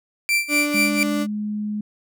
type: tone with tremolo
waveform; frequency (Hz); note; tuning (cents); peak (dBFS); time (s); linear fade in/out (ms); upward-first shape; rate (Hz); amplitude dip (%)
40% pulse; 2349; D7; 0; -15; 0.29-1.03; 0; sine; 4.3; 85
type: tone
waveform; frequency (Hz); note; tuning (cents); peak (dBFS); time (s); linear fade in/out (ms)
35% pulse; 293.7; D4; 0; -20; 0.48-1.27; 50
type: tone with pitch glide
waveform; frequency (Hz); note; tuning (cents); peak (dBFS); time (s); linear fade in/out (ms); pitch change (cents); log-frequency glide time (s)
sine; 207.7 to 210; G#3 to G#3; 0 to +19; -23; 0.74-1.81; 5; +19; 0.99-1.33
effects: none